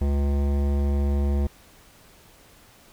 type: tone with hard clipping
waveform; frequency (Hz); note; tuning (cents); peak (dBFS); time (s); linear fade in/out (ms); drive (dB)
sine; 70.7; C#2; +35; -22; 0.01-1.47; 5; 16
effects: pink hiss -53 dBFS RMS until 2.92 s